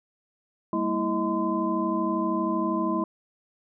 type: tone cluster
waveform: sine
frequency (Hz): 197.7 / 230.4 / 326.9 / 632 / 1026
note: G3 / A#3 / E4 / D#5 / C6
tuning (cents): +15 / -20 / -14 / +27 / -34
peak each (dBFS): -31 / -31 / -27 / -33 / -29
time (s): 0.73-3.04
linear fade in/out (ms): 2
effects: none